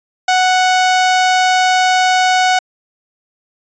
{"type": "tone", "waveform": "sawtooth", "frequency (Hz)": 740, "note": "F#5", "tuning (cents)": 0, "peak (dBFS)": -6, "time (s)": [0.28, 2.59], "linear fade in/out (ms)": 5, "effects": ["resampled to 16000 Hz"]}